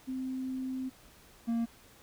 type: tone pair in turn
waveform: sine / triangle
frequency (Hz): 260 / 231.6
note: C4 / A#3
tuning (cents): -11 / -11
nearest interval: major second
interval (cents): 200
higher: first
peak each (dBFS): -33 / -26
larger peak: second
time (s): 0.07-0.9 / 1.47-1.66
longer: first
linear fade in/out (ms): 20
effects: pink hiss -58 dBFS RMS until 2.02 s